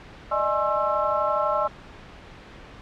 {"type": "tone cluster", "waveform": "sine", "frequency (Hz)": [598, 630, 837, 1070, 1332], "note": ["D5", "D#5", "G#5", "C6", "E6"], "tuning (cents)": [31, 21, 13, 38, 18], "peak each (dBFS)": [-26, -29, -29, -27, -26], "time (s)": [0.31, 1.68], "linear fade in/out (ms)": 10, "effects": ["pink hiss -44 dBFS RMS until 2.81 s", "low-pass 3000 Hz 12 dB/octave"]}